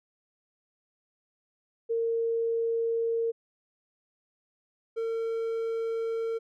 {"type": "tone pair in turn", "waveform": ["sine", "triangle"], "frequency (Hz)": [459.1, 454.6], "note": ["A#4", "A#4"], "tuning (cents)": [-26, -43], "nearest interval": "unison", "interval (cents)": 17, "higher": "first", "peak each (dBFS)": [-25, -26], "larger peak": "first", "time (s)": [[1.89, 3.32], [4.96, 6.39]], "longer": "neither", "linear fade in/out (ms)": 20, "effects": []}